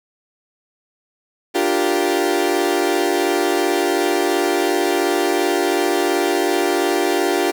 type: chord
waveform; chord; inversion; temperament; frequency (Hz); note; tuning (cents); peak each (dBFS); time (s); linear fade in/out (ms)
30% pulse; G minor seventh; second; equal; 293.7 / 349.2 / 392 / 466.2; D4 / F4 / G4 / Bb4; 0 / 0 / 0 / 0; -21 / -17 / -18 / -23; 1.54-7.52; 20
effects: 8-bit

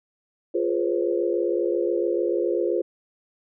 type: chord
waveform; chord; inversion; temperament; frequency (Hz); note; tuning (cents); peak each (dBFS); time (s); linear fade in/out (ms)
sine; C# dominant seventh; first; equal with one note detuned; 349.2 / 415.3 / 493.9 / 541.1; E#4 / G#4 / B4 / C#5; 0 / 0 / 0 / -42; -24 / -27 / -27 / -29; 0.54-2.82; 10
effects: none

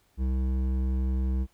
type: tone with hard clipping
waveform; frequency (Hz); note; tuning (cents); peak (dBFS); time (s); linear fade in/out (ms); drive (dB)
triangle; 64.7; C2; -19; -26; 0.17-1.47; 50; 14
effects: pink hiss -67 dBFS RMS until 1.53 s

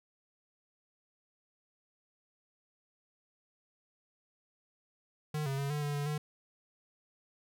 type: tone with pitch steps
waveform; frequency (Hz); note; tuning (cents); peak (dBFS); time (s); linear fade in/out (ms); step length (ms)
square; 151.6 / 136.3 / 139.7 / 148.2 / 145.6 / 144.3 / 150.1; D#3 / C#3 / C#3 / D3 / D3 / D3 / D3; -45 / -29 / +14 / +16 / -15 / -30 / +38; -33; 5.34-6.18; 5; 120
effects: none

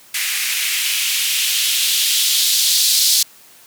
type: noise with band-pass filter sweep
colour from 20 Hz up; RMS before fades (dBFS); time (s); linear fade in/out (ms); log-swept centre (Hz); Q
violet; -17; 0.14-3.23; 5; 2100 to 4400; 2.2
effects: white hiss -46 dBFS RMS until 3.66 s + high-pass 100 Hz 12 dB/octave

